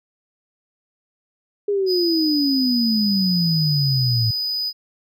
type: exponential sweep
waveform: sine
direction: down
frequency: 413.7 to 110 Hz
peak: -17 dBFS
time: 1.68-4.31 s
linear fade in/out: 5 ms
type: tone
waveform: triangle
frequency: 4978 Hz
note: D#8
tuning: in tune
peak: -20 dBFS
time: 1.86-4.73 s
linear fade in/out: 50 ms
effects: none